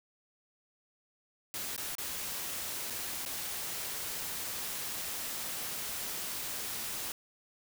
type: noise with dropouts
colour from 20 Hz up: white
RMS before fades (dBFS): -38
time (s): 1.54-7.12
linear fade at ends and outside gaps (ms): 1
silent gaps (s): 1.764-1.778 / 1.952-1.983 / 2.901-2.905 / 3.252-3.26
effects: none